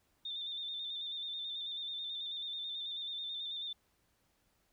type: tone with vibrato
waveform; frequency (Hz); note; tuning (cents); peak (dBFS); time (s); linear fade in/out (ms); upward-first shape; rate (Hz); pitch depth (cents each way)
sine; 3600; A7; +39; -38; 0.25-3.73; 5; square; 9.2; 32
effects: pink hiss -75 dBFS RMS until 4.72 s